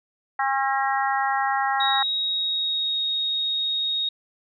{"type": "harmonic tone", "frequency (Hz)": 270.2, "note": "C#4", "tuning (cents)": -44, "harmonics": [3, 4, 5, 6, 7], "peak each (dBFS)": [-23, -28, -29, -31, -29], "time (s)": [0.39, 2.03], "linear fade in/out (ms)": 5}
{"type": "tone with pitch glide", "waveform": "sine", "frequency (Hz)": [3800, 3746], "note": ["A#7", "A#7"], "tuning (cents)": [33, 8], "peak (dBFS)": -22, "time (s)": [1.8, 4.09], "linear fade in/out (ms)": 5, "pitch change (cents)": -25, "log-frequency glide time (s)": [1.99, 2.99]}
{"effects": []}